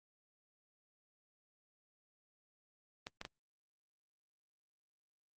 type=clicks; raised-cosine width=0.2 ms; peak=-25 dBFS; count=3; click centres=3.069 / 3.214 / 3.251 s; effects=Opus 32 kbps